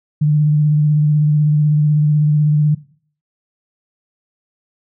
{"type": "tone with vibrato", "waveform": "sine", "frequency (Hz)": 150, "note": "D3", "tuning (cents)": 37, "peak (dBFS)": -10, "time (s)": [0.21, 2.75], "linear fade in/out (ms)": 10, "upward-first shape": "sine", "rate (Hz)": 16, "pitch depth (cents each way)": 24, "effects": ["noise-tail reverb RT60 0.5 s tail -18 dB re dry"]}